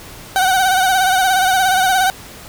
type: tone with vibrato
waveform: 30% pulse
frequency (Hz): 752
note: F#5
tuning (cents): +28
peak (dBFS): -9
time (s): 0.36-2.1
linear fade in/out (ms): 0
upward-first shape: sine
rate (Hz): 17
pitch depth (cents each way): 57
effects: pink hiss -36 dBFS RMS until 2.48 s